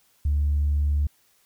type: tone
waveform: sine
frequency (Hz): 72.9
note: D2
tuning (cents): -12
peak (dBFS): -18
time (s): 0.25-1.07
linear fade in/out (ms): 5
effects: tanh soft clip ceiling -16 dBFS + white hiss -63 dBFS RMS until 1.45 s